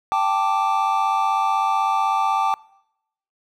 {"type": "chord", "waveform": "triangle", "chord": "G suspended second", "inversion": "none", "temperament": "equal", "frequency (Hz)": [784, 880, 1174.7], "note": ["G5", "A5", "D6"], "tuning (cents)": [0, 0, 0], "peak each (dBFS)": -20, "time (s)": [0.12, 2.54], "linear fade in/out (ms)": 0, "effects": ["noise-tail reverb RT60 0.8 s tail -23 dB re dry"]}